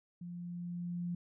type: tone with level ramp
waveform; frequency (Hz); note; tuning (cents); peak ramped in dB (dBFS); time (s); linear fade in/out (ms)
sine; 174.61; F3; 0; -42 to -34; 0.21-1.15; 5
effects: none